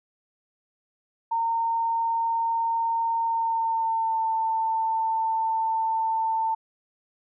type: tone with pitch glide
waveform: sine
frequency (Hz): 916 to 894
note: A#5 to A5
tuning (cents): -31 to +27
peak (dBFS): -22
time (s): 1.31-6.55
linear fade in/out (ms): 10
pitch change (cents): -42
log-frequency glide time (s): 3.22-4.27
effects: none